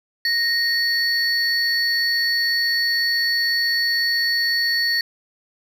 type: tone pair together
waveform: triangle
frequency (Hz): 1866 / 4438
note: A#6 / C#8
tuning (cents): +1 / +1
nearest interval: octave + minor third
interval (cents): 1500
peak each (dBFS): -19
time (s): 0.25-5.01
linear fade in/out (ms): 2
effects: none